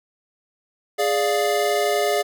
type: chord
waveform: square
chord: D diminished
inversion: second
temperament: equal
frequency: 415.3 / 587.3 / 698.5 Hz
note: Ab4 / D5 / F5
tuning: 0 / 0 / 0 cents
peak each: -23 / -24 / -24 dBFS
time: 0.98-2.23 s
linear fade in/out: 20 ms
effects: none